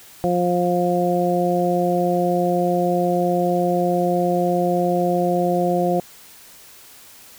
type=harmonic tone; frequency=176.7 Hz; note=F3; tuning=21 cents sharp; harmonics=1 / 2 / 3 / 4; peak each=-22 / -22 / -22 / -22 dBFS; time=0.24-6 s; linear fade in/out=0 ms; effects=white hiss -45 dBFS RMS until 7.38 s